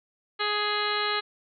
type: harmonic tone with a mistuned harmonic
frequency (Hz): 417.1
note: G#4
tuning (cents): +7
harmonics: 1 / 2 / 3 / 4 / 5 / 6 / 7 / 8 / 9 / 10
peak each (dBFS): -33 / -35 / -30 / -33 / -34 / -39 / -36 / -37 / -36 / -34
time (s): 0.39-1.21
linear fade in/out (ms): 20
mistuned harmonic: 9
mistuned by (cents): +65
effects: none